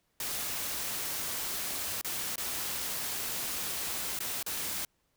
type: noise with dropouts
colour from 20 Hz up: white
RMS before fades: -35 dBFS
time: 0.2-4.85 s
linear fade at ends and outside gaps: 2 ms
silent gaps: 2.013-2.046 / 2.358-2.379 / 4.19-4.203 / 4.428-4.463 s
effects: pink hiss -75 dBFS RMS until 5.16 s